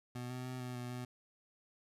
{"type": "tone with pitch steps", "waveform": "25% pulse", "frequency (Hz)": [123.4, 126.4, 127.5, 125, 123, 124.3], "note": ["B2", "B2", "C3", "B2", "B2", "B2"], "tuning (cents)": [-1, 41, -44, 21, -7, 12], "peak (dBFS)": -37, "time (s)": [0.15, 1.05], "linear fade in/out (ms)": 5, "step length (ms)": 150, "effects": ["resampled to 32000 Hz"]}